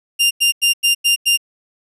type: tone bursts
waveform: sawtooth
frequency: 2794 Hz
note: F7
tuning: in tune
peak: -8 dBFS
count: 6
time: 0.19-1.375 s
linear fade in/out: 20 ms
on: 120 ms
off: 93 ms
effects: resampled to 32000 Hz